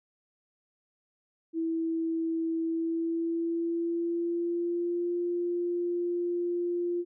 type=tone with pitch glide; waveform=sine; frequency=327.5 to 349 Hz; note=E4 to F4; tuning=-11 to -1 cents; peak=-27 dBFS; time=1.53-7.05 s; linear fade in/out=50 ms; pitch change=+110 cents; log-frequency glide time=2.62-5.14 s; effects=none